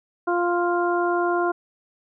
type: harmonic tone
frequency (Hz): 349.5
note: F4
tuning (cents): +1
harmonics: 1 / 2 / 3 / 4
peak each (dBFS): -22 / -25 / -27 / -28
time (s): 0.27-1.52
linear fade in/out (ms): 10
effects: none